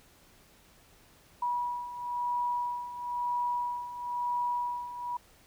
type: beating tone pair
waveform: sine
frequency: 970 / 971 Hz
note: B5 / B5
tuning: -31 / -30 cents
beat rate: 1 Hz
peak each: -36 / -31 dBFS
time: 1.42-5.17 s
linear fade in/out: 5 ms
effects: pink hiss -60 dBFS RMS until 5.46 s